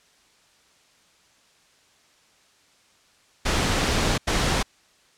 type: noise bursts at uneven times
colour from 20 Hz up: pink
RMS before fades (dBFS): -22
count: 2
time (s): 3.45-4.18 / 4.27-4.63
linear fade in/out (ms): 10
effects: white hiss -59 dBFS RMS until 5.17 s + low-pass 7000 Hz 12 dB/octave